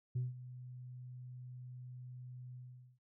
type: tone with ADSR envelope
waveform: sine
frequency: 125.3 Hz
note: B2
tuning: 25 cents sharp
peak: -31 dBFS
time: 0.15-2.99 s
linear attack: 11 ms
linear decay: 170 ms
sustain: -16 dB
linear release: 440 ms
effects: noise-tail reverb RT60 0.2 s tail -21 dB re dry + tanh soft clip ceiling -31 dBFS